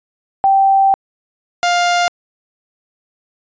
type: tone pair in turn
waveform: sine / sawtooth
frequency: 780 / 702.3 Hz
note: G5 / F5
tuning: -9 / +10 cents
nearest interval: major second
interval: 181 cents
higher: first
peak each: -8 dBFS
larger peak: neither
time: 0.44-0.94 / 1.63-2.08 s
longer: first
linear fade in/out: 0 ms
effects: resampled to 16000 Hz